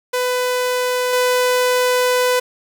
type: tone with level steps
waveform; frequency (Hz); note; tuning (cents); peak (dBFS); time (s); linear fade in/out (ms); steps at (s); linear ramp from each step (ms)
sawtooth; 499.5; B4; +20; -13 / -10; 0.13-2.4; 10; 1.13; 2
effects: none